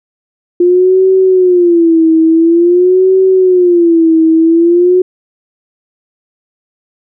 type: tone with vibrato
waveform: sine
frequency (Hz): 349.2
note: F4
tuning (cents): 0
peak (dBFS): -4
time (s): 0.6-5.02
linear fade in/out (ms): 5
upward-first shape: sine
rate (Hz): 0.48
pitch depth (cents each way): 140
effects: none